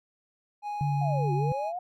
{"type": "tone", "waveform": "triangle", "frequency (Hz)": 829, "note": "G#5", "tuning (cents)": -3, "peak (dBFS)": -29, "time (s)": [0.62, 1.73], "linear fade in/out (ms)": 50}
{"type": "tone with vibrato", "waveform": "sine", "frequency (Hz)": 143.5, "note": "D3", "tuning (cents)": -40, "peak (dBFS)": -25, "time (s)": [0.81, 1.52], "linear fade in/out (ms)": 0, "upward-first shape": "sine", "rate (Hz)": 4.9, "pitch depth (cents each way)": 18}
{"type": "linear two-way sweep", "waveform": "sine", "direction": "down then up", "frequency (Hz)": [740, 349.2, 740], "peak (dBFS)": -31, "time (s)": [1.01, 1.79], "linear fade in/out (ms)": 5, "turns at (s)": 1.33}
{"effects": []}